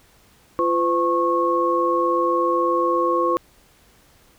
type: tone cluster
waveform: sine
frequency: 344.4 / 508 / 1094 Hz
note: F4 / B4 / C#6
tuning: -24 / +49 / -23 cents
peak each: -22 / -22 / -20 dBFS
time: 0.59-3.37 s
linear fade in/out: 0 ms
effects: pink hiss -55 dBFS RMS until 4.38 s